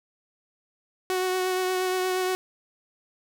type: tone with vibrato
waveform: sawtooth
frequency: 370 Hz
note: F#4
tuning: in tune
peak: -20 dBFS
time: 1.1-2.35 s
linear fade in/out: 0 ms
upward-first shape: triangle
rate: 8.5 Hz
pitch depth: 19 cents each way
effects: none